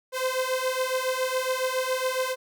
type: beating tone pair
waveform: sawtooth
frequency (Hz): 512 / 519.2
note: C5 / C5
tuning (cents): -38 / -13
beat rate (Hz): 7.2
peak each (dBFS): -24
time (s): 0.12-2.36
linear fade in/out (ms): 50
effects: none